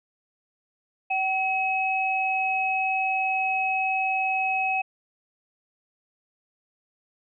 sine tone pair together, 761 / 2560 Hz, F#5 / D#7, +48 / +49 cents, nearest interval octave + major sixth, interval 2101 cents, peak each -25 dBFS, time 1.1-4.82 s, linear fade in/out 10 ms, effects none

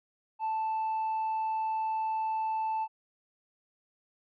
sine tone with tanh clipping, 880 Hz, A5, in tune, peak -29 dBFS, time 0.39-2.88 s, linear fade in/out 50 ms, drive 1 dB, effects none

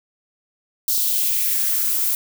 violet noise with high-pass filter sweep, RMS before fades -20 dBFS, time 0.88-2.15 s, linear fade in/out 2 ms, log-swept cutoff 4500 to 770 Hz, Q 2.2, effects none

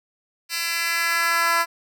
10% pulse tone with high-pass filter sweep, 336.5 Hz, E4, 36 cents sharp, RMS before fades -22 dBFS, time 0.49-1.66 s, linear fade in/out 50 ms, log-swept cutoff 3200 to 990 Hz, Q 1.4, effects none

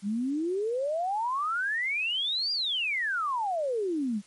sine exponential two-way sweep, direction up then down, 192.4 to 4881 to 192.4 Hz, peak -26 dBFS, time 0.02-4.22 s, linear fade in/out 50 ms, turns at 2.52 s, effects white hiss -57 dBFS RMS until 4.26 s + MP3 48 kbps

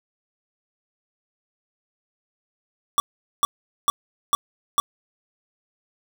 square tone bursts, 1149 Hz, D6, 38 cents flat, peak -16 dBFS, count 5, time 2.98-4.8 s, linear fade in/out 0 ms, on 20 ms, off 430 ms, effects 7-bit

